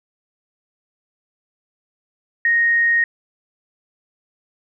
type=tone; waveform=sine; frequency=1864.7 Hz; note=A#6; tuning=in tune; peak=-13 dBFS; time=2.45-3.04 s; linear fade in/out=2 ms; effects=none